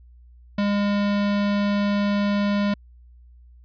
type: tone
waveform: square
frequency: 203.4 Hz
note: G#3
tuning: 36 cents flat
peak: -20 dBFS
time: 0.58-2.74 s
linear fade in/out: 5 ms
effects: added 60 Hz sine -46 dBFS peak until 3.64 s + resampled to 11025 Hz